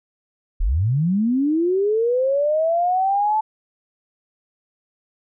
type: linear sweep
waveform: sine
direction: up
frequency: 30.63 to 877 Hz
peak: -16 dBFS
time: 0.6-3.41 s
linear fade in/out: 10 ms
effects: none